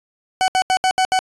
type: tone bursts at uneven times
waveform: 40% pulse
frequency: 750 Hz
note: F#5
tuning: 23 cents sharp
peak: -13 dBFS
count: 6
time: 0.41-0.48 / 0.55-0.62 / 0.7-0.77 / 0.84-0.91 / 0.98-1.05 / 1.12-1.19 s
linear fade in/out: 0 ms
effects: resampled to 22050 Hz